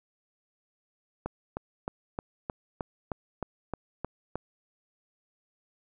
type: click train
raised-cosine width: 1 ms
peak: -18 dBFS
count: 11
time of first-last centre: 1.26-4.356 s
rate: 3.23 Hz
effects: none